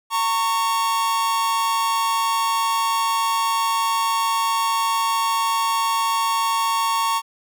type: tone pair together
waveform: 45% pulse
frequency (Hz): 913.4 / 1108.7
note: A#5 / C#6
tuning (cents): -36 / 0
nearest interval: minor third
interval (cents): 336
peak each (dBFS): -22 / -21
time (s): 0.1-7.22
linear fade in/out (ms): 50
effects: none